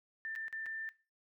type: tone with dropouts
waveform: sine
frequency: 1784 Hz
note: A6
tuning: 23 cents sharp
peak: -38 dBFS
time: 0.25-0.89 s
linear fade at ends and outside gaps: 0 ms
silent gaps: 0.353-0.36 / 0.482-0.527 / 0.659-0.664 s
effects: noise-tail reverb RT60 0.3 s tail -20 dB re dry

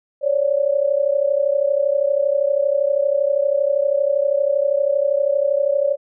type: tone pair together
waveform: sine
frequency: 548.4 / 581 Hz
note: C#5 / D5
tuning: -19 / -19 cents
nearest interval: minor second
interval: 100 cents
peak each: -18 dBFS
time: 0.21-5.97 s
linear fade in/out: 50 ms
effects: none

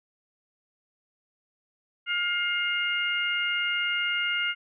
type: harmonic tone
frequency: 708 Hz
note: F5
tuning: 23 cents sharp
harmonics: 2 / 3 / 4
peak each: -29 / -29 / -29 dBFS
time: 2.06-4.55 s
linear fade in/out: 50 ms
effects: none

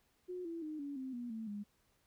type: tone with pitch steps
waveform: sine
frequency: 361.9 / 333.8 / 307.9 / 283.9 / 261.9 / 241.5 / 222.8 / 205.5 Hz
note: F#4 / E4 / D#4 / C#4 / C4 / B3 / A3 / G#3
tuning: -38 / +22 / -18 / +41 / +2 / -39 / +22 / -18 cents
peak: -40 dBFS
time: 0.28-1.64 s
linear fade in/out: 20 ms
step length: 170 ms
effects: pink hiss -75 dBFS RMS until 2.06 s

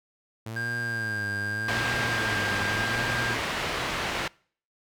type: tone with vibrato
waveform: sawtooth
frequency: 110 Hz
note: A2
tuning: in tune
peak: -30 dBFS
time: 0.46-3.37 s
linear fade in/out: 5 ms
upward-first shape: sine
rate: 0.84 Hz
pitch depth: 130 cents each way
type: tone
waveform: triangle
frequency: 1600 Hz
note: G6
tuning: 35 cents sharp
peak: -27 dBFS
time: 0.56-3.34 s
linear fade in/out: 5 ms
type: low-pass noise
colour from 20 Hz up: white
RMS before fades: -30 dBFS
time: 1.68-4.28 s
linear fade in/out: 5 ms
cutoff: 2500 Hz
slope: 12 dB/octave
effects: noise-tail reverb RT60 0.5 s tail -25 dB re dry

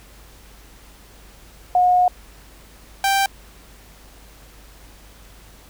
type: tone pair in turn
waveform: sine / sawtooth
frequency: 723 / 784.7 Hz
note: F#5 / G5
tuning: -40 / +2 cents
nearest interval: minor second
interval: 142 cents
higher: second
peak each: -12 dBFS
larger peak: neither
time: 1.75-2.08 / 3.04-3.26 s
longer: first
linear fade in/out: 2 ms
effects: added 50 Hz sine -46 dBFS peak until 5.69 s + pink hiss -48 dBFS RMS until 5.69 s

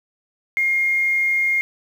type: tone with quantisation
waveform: sine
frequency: 2131 Hz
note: C7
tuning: 31 cents sharp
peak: -16 dBFS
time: 0.57-1.61 s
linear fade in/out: 0 ms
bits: 7
effects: none

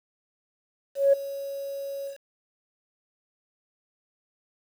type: tone with ADSR envelope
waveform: sine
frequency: 554.4 Hz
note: C#5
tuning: in tune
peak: -13 dBFS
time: 0.95-2.18 s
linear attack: 180 ms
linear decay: 11 ms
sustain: -18 dB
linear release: 110 ms
effects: tanh soft clip ceiling -10 dBFS + 8-bit

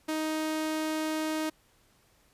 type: tone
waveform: sawtooth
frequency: 312.6 Hz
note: D#4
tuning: 8 cents sharp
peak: -25 dBFS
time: 0.08-1.5 s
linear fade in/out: 10 ms
effects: pink hiss -65 dBFS RMS until 2.33 s + resampled to 32000 Hz

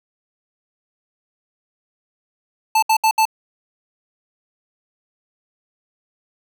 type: tone bursts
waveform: square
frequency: 880 Hz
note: A5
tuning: in tune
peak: -13 dBFS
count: 4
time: 2.75-3.254 s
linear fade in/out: 5 ms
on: 75 ms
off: 68 ms
effects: none

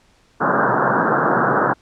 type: band-pass noise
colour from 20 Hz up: white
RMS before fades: -17 dBFS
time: 0.4-1.74 s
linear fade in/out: 20 ms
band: 120 to 1600 Hz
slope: 96 dB/octave
effects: pink hiss -56 dBFS RMS until 1.81 s + low-pass 7000 Hz 12 dB/octave

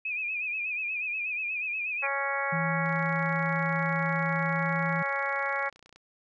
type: tone with vibrato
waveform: sine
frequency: 2489 Hz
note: D#7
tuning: in tune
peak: -29 dBFS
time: 0.05-2.07 s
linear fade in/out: 5 ms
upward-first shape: sine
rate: 8.3 Hz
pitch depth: 76 cents each way
type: harmonic tone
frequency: 277.2 Hz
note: C#4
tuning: in tune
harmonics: 2 / 3 / 4 / 5 / 6 / 7 / 8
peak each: -35 / -35 / -35 / -35 / -35 / -35 / -35 dBFS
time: 2.02-5.7 s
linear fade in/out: 20 ms
type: tone with pitch glide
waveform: sine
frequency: 164.81 to 166.05 Hz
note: E3 to E3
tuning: 0 to +13 cents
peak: -29 dBFS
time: 2.52-5.03 s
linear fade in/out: 10 ms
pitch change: +13 cents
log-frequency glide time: 4.51-4.69 s
type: click train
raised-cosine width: 0.2 ms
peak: -35 dBFS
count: 94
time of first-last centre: 2.86-5.96 s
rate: 30 Hz
effects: none

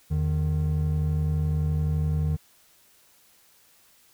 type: tone pair together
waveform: triangle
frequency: 81.2 / 152.94 Hz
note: E2 / D#3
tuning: -26 / -29 cents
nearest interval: major seventh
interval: 1097 cents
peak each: -23 dBFS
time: 0.1-2.37 s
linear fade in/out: 20 ms
effects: white hiss -59 dBFS RMS until 4.13 s

